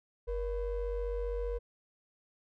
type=ring-modulated tone; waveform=triangle; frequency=261.6 Hz; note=C4; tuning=in tune; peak=-27 dBFS; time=0.27-1.59 s; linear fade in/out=20 ms; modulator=214 Hz; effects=none